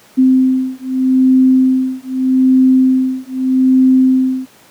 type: beating tone pair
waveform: sine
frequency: 259.3 / 260.11 Hz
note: C4 / C4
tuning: -15 / -10 cents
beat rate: 0.81 Hz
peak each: -11 dBFS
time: 0.17-4.46 s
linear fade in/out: 20 ms
effects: pink hiss -45 dBFS RMS until 4.7 s + high-pass 150 Hz 12 dB/octave